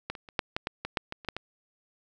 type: clicks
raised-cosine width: 0.3 ms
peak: -16 / -26 / -30 / -9 / -13 / -14 / -17 / -10 / -19 / -30 / -13 / -18 dBFS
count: 12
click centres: 0.1 / 0.152 / 0.288 / 0.392 / 0.565 / 0.671 / 0.85 / 0.972 / 1.124 / 1.248 / 1.287 / 1.366 s
effects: none